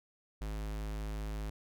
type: tone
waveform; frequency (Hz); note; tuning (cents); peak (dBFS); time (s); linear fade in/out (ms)
square; 52.6; G#1; +23; -37; 0.41-1.5; 5
effects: none